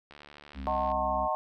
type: click train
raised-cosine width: 0.3 ms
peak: -32 dBFS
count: 60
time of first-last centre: 0.11-0.916 s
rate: 73.2 Hz
type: harmonic tone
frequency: 66.4 Hz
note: C2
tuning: 26 cents sharp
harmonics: 1 / 3 / 4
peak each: -37 / -42 / -43 dBFS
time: 0.54-1.29 s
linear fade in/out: 50 ms
type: chord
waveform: sine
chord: D# diminished seventh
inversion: none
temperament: just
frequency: 622.3 / 746.7 / 896 / 1075.3 Hz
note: D#5 / F#5 / A5 / C6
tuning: 0 / +16 / +31 / +47 cents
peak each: -32 dBFS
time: 0.67-1.35 s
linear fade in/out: 0 ms
effects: none